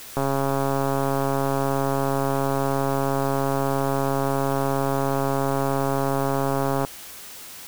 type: click train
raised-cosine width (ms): 1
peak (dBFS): -10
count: 916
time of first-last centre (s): 0.17-6.849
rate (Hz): 137
effects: white hiss -40 dBFS RMS until 7.67 s